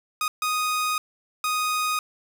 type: tone bursts at uneven times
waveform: sawtooth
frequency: 1244.5 Hz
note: D#6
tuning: in tune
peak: -19 dBFS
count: 3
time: 0.21-0.28 / 0.42-0.98 / 1.44-1.99 s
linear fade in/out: 2 ms
effects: none